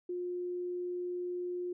sine tone, 356.4 Hz, F4, 35 cents sharp, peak -34 dBFS, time 0.09-1.73 s, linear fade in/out 5 ms, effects none

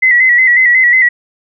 sine tone with vibrato, 1988 Hz, B6, 11 cents sharp, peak -5 dBFS, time 0.02-1.09 s, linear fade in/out 10 ms, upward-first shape square, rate 5.5 Hz, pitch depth 50 cents each way, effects none

